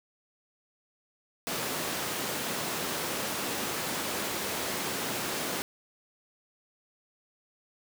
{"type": "high-pass noise", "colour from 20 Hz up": "pink", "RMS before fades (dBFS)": -33, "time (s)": [1.47, 5.62], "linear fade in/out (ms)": 0, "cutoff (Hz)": 210, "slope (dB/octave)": 12, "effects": []}